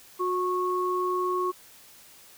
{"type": "tone pair together", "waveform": "sine", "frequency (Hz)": [362.8, 1100], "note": ["F#4", "C#6"], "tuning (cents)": [-34, -14], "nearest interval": "octave + perfect fifth", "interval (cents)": 1920, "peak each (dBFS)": -27, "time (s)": [0.19, 1.52], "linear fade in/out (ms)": 20, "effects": ["white hiss -52 dBFS RMS until 2.37 s"]}